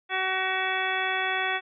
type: harmonic tone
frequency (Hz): 376.9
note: F#4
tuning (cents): +32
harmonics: 1 / 2 / 3 / 4 / 5 / 6 / 7 / 9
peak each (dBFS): -36 / -31 / -35 / -32 / -30 / -34 / -35 / -35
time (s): 0.09-1.61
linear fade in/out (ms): 50
effects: none